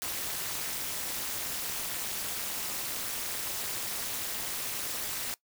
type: noise with amplitude modulation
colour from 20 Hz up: white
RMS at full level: -31 dBFS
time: 0.02-5.34 s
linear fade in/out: 0 ms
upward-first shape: sine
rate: 227 Hz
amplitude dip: 90%
effects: noise-tail reverb RT60 0.1 s tail -20 dB re dry